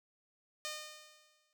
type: tone with exponential decay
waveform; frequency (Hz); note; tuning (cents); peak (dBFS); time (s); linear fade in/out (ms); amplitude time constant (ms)
5% pulse; 610; D#5; -34; -26; 0.65-1.53; 0; 190
effects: none